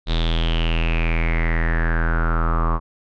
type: tone with low-pass filter sweep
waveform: square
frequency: 41.2 Hz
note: E1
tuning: in tune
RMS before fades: -19 dBFS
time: 0.06-2.8 s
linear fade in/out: 50 ms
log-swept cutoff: 3800 to 1100 Hz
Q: 8.7
effects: none